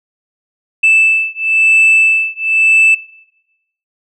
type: beating tone pair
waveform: sine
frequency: 2637 / 2637.99 Hz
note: E7 / E7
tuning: 0 / +1 cents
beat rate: 0.99 Hz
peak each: -10 dBFS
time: 0.83-2.95 s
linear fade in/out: 10 ms
effects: noise-tail reverb RT60 0.9 s tail -20 dB re dry + tanh soft clip ceiling -3 dBFS